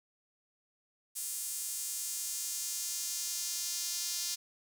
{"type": "tone with high-pass filter sweep", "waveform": "sawtooth", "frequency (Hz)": 349.2, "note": "F4", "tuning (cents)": 0, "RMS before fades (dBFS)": -37, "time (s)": [1.15, 4.36], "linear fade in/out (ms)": 20, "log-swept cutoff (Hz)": [8500, 5400], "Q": 1.7, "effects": []}